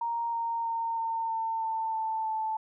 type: tone with pitch steps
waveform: sine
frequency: 932.3 / 924.3 / 916.3 / 908.4 / 900.5 / 892.8 / 885.1 / 877.4 Hz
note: A#5 / A#5 / A#5 / A#5 / A5 / A5 / A5 / A5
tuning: 0 / -15 / -30 / -45 / +40 / +25 / +10 / -5 cents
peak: -28 dBFS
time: 0.01-2.57 s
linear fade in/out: 5 ms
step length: 320 ms
effects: none